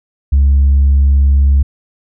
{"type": "tone", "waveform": "sine", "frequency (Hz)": 69.3, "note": "C#2", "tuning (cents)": 0, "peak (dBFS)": -4, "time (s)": [0.32, 1.63], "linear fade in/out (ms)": 10, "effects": ["tanh soft clip ceiling -4 dBFS"]}